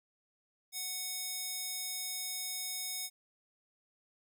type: tone with high-pass filter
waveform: square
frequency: 740 Hz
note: F#5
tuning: in tune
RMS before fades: -39 dBFS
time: 0.72-3.1 s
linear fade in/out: 50 ms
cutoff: 4800 Hz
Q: 0.64
effects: none